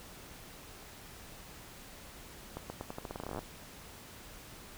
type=accelerating click train; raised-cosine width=1 ms; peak=-25 dBFS; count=19; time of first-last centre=2.57-3.39 s; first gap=130 ms; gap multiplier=0.85; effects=pink hiss -51 dBFS RMS until 4.77 s